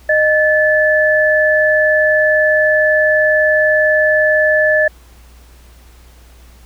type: tone pair together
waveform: sine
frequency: 616.2 / 1738 Hz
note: D#5 / A6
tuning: -17 / -22 cents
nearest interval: octave + tritone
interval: 1795 cents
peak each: -12 dBFS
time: 0.09-4.88 s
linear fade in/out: 5 ms
effects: added 60 Hz sine -40 dBFS peak until 6.65 s + pink hiss -48 dBFS RMS until 6.65 s